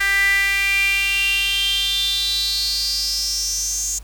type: tone with high-pass filter sweep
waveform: sawtooth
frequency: 395.1 Hz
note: G4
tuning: 14 cents sharp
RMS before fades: -20 dBFS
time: 0-3.99 s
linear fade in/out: 10 ms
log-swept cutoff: 1800 to 6800 Hz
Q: 8.4
effects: added 50 Hz sine -35 dBFS peak until 4.03 s + pink hiss -50 dBFS RMS until 4.03 s